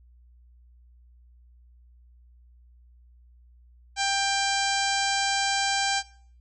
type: harmonic tone with a mistuned harmonic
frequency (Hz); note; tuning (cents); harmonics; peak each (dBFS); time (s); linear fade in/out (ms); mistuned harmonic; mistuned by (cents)
790; G5; +13; 1 / 2 / 3 / 4 / 5 / 6 / 7 / 8 / 9 / 10; -27 / -30 / -32 / -33 / -34 / -35 / -35 / -36 / -37 / -37; 3.96-6.03; 50; 5; +18
effects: noise-tail reverb RT60 0.5 s tail -19 dB re dry + added 60 Hz sine -52 dBFS peak until 6.4 s